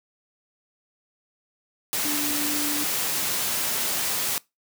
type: tone in noise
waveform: sine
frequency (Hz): 293.7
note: D4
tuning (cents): 0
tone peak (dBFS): -29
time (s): 2.05-2.84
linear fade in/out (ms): 0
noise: white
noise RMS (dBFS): -26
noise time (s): 1.93-4.38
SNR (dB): -6
effects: noise-tail reverb RT60 0.2 s tail -22 dB re dry + high-pass 100 Hz 12 dB/octave